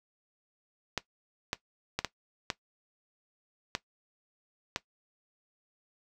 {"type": "clicks", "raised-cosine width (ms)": 0.2, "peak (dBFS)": -12, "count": 7, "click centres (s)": [0.977, 1.531, 1.99, 2.047, 2.502, 3.751, 4.761], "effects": ["noise-tail reverb RT60 0.1 s tail -17 dB re dry"]}